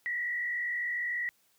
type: tone with frequency modulation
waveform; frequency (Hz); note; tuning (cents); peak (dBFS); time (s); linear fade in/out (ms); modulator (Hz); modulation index
sine; 1934; B6; -37; -30; 0.06-1.29; 0; 47.2; 1.1
effects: white hiss -69 dBFS RMS until 1.58 s + high-pass 80 Hz 12 dB/octave